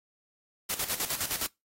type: noise with tremolo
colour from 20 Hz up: white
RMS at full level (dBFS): -30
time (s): 0.69-1.47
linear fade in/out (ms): 10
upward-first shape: square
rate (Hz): 9.7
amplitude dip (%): 70
effects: noise-tail reverb RT60 0.2 s tail -24 dB re dry + AAC 48 kbps